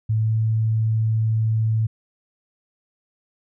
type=tone with pitch glide; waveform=sine; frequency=109.7 to 110.78 Hz; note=A2 to A2; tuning=-5 to +12 cents; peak=-17 dBFS; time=0.09-1.87 s; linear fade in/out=10 ms; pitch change=+17 cents; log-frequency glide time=0.19-0.34 s; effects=none